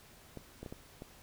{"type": "clicks", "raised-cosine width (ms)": 2, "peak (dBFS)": -30, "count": 5, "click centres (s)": [0.373, 0.63, 0.662, 0.725, 1.021], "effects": ["pink hiss -58 dBFS RMS until 1.22 s"]}